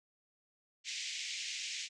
pink band-pass noise, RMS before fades -41 dBFS, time 0.84-1.89 s, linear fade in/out 50 ms, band 2100 to 7300 Hz, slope 48 dB/octave, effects none

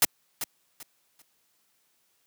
white noise with echo, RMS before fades -19 dBFS, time 0.02-0.05 s, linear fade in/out 2 ms, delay 390 ms, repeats 3, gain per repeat -12 dB, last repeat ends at 1.22 s, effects white hiss -70 dBFS RMS until 2.26 s + high-pass 100 Hz 12 dB/octave

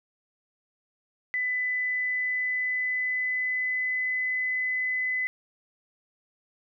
sine tone with pitch glide, 2000 to 2014 Hz, B6 to B6, +21 to +33 cents, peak -25 dBFS, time 1.34-5.27 s, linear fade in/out 0 ms, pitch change +12 cents, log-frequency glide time 1.85-4.14 s, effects none

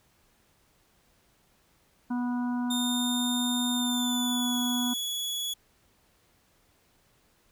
harmonic tone, 245.1 Hz, B3, 13 cents flat, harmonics 1 / 3 / 4 / 5 / 6, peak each -27 / -42 / -39 / -51 / -45 dBFS, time 2.1-4.94 s, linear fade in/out 10 ms
sawtooth tone with pitch glide, 3645 to 3381 Hz, A#7 to G#7, -40 to +30 cents, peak -27 dBFS, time 2.7-5.54 s, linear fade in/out 10 ms, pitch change -130 cents, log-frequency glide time 3.73-4.56 s
effects pink hiss -66 dBFS RMS until 7.51 s

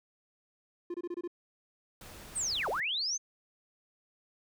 triangle tone bursts, 349.2 Hz, F4, in tune, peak -32 dBFS, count 6, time 0.9-1.277 s, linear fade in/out 5 ms, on 42 ms, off 25 ms
pink noise, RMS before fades -49 dBFS, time 2.01-2.8 s, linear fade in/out 2 ms
sine linear two-way sweep, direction down then up, 8860 to 364.6 to 6450 Hz, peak -30 dBFS, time 2.35-3.18 s, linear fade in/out 20 ms, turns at 2.69 s
effects none

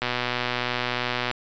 click train, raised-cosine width 0.3 ms, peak -9 dBFS, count 160, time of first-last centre 0.02-1.313 s, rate 123 Hz, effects resampled to 16000 Hz

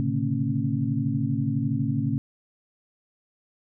sine tone cluster, 113 / 134.6 / 146.7 / 225.9 / 273.7 Hz, A2 / C3 / D3 / A3 / C#4, +47 / +49 / -2 / +46 / -22 cents, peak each -29 dBFS, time 0-2.18 s, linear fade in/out 0 ms, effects none

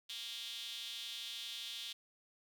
sawtooth tone with high-pass filter, 232.5 Hz, A#3, 4 cents flat, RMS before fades -45 dBFS, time 0.09-1.93 s, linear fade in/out 10 ms, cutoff 3400 Hz, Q 5.3, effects none

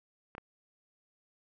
clicks, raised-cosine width 0.5 ms, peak -29 / -26 dBFS, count 2, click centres 0.351 / 0.381 s, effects none

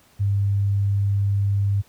sine tone, 100 Hz, G2, 35 cents sharp, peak -17 dBFS, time 0.19-1.82 s, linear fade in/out 20 ms, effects pink hiss -56 dBFS RMS until 1.88 s + high-pass 60 Hz 12 dB/octave

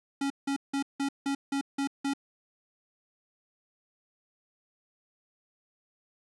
square tone bursts, 277.2 Hz, C#4, in tune, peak -28 dBFS, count 8, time 0.21-2.136 s, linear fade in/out 5 ms, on 92 ms, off 170 ms, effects resampled to 22050 Hz + 9-bit

